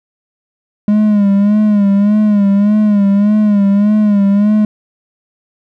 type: tone with vibrato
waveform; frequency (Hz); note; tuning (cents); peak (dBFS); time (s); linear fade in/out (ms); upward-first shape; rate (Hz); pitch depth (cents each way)
triangle; 205.5; G#3; -18; -5; 0.88-4.65; 2; sine; 1.7; 65
effects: none